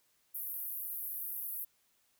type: band-pass noise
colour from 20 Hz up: pink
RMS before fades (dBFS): -40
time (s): 0.34-1.65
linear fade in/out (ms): 10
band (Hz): 12000 to 16000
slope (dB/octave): 48
effects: white hiss -73 dBFS RMS until 2.19 s